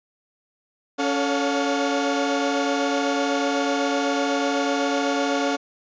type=tone cluster; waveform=30% pulse; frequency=279 / 439.5 / 566 / 715 Hz; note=C#4 / A4 / C#5 / F5; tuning=+11 / -2 / +36 / +41 cents; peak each=-21 / -25 / -28 / -24 dBFS; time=0.98-5.57 s; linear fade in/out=20 ms; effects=resampled to 16000 Hz